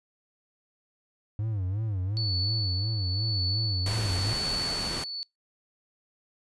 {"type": "tone with vibrato", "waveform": "triangle", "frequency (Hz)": 101, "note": "G#2", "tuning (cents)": -48, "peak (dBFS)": -25, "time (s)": [1.39, 4.33], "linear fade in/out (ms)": 0, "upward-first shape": "sine", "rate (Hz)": 2.8, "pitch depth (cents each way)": 180}
{"type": "tone with tremolo", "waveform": "sine", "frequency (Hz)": 4457, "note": "C#8", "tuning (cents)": 9, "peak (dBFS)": -27, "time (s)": [2.17, 5.23], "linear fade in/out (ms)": 0, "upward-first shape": "triangle", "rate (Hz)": 0.95, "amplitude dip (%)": 55}
{"type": "noise", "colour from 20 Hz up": "pink", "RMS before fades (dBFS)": -34, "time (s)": [3.86, 5.04], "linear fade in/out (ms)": 2}
{"effects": ["noise-tail reverb RT60 0.2 s tail -26 dB re dry", "resampled to 24000 Hz"]}